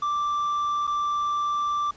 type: tone with dropouts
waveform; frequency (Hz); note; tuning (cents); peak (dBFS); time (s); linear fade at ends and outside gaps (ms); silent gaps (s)
triangle; 1174.7; D6; 0; -21; 0.02-1.91; 5; 0.87-0.875
effects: pink hiss -52 dBFS RMS until 1.96 s + resampled to 16000 Hz